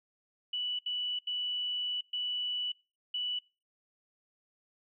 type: tone bursts at uneven times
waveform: sine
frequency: 2960 Hz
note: F#7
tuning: in tune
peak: -31 dBFS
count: 5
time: 0.53-0.79 / 0.86-1.19 / 1.27-2.01 / 2.13-2.72 / 3.14-3.39 s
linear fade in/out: 5 ms
effects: noise-tail reverb RT60 0.3 s tail -23 dB re dry